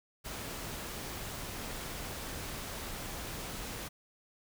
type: noise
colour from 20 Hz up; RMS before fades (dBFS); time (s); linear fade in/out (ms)
pink; -41; 0.24-3.89; 20
effects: none